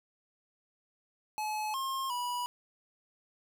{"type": "tone with pitch steps", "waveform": "square", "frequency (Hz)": [855, 1069, 977], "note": ["A5", "C6", "B5"], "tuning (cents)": [-50, 37, -19], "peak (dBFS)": -33, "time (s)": [1.38, 2.46], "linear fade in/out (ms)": 0, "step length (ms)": 360, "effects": []}